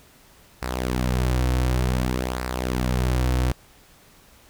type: tone with flanger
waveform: sawtooth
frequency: 62.7 Hz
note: B1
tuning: 27 cents sharp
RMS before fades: -23 dBFS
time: 0.62-3.52 s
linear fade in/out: 5 ms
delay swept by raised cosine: 0.3 to 5 ms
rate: 0.55 Hz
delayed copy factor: -0.6
effects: pink hiss -53 dBFS RMS until 4.49 s